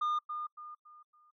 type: tone with echo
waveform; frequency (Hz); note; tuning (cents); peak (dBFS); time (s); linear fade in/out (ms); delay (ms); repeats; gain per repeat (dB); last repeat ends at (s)
sine; 1215; D#6; -42; -26; 0.01-0.19; 10; 280; 4; -9; 1.31
effects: noise-tail reverb RT60 0.1 s tail -24 dB re dry + tanh soft clip ceiling -28 dBFS